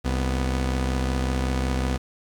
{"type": "tone pair together", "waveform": "sawtooth", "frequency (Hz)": [65.41, 247], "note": ["C2", "B3"], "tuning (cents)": [0, 0], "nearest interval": "octave + major seventh", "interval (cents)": 2300, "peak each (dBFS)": [-19, -26], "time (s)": [0.04, 1.98], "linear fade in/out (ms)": 20, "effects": ["low-pass 9000 Hz 12 dB/octave", "9-bit"]}